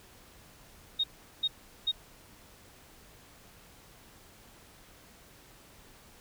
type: tone bursts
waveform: sine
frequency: 3729 Hz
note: A#7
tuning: in tune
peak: -25 dBFS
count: 3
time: 0.99-1.917 s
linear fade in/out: 10 ms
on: 49 ms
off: 390 ms
effects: pink hiss -56 dBFS RMS until 6.2 s